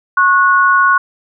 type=tone pair together; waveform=sine; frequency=1095.3 / 1462 Hz; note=C#6 / F#6; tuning=-21 / -21 cents; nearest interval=perfect fourth; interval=500 cents; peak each=-10 dBFS; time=0.17-0.98 s; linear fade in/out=5 ms; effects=none